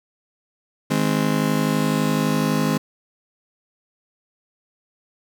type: chord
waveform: 35% pulse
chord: Ab major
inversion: second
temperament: just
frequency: 155.74 / 207.7 / 259.6 Hz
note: Eb3 / Ab3 / C4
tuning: +2 / 0 / -13 cents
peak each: -21 dBFS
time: 0.9-2.78 s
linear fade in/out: 10 ms
effects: none